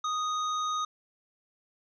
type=tone; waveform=square; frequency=1244.5 Hz; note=D#6; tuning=in tune; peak=-29 dBFS; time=0.04-0.85 s; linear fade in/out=5 ms; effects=resampled to 16000 Hz